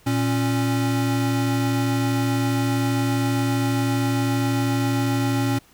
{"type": "tone pair together", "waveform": "square", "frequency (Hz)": [116.7, 274.8], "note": ["A#2", "C#4"], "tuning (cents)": [2, -15], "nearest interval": "octave + minor third", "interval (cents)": 1483, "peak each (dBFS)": -23, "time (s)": [0.06, 5.59], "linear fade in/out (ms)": 10, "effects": ["pink hiss -54 dBFS RMS until 5.73 s"]}